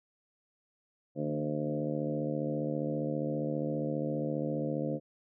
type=harmonic tone with a mistuned harmonic; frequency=74.9 Hz; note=D2; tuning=35 cents sharp; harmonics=2 / 3 / 4 / 5 / 6 / 7 / 8 / 9; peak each=-36 / -38 / -36 / -44 / -42 / -36 / -46 / -46 dBFS; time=1.15-5 s; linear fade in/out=50 ms; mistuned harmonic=3; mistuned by=+19 cents; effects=none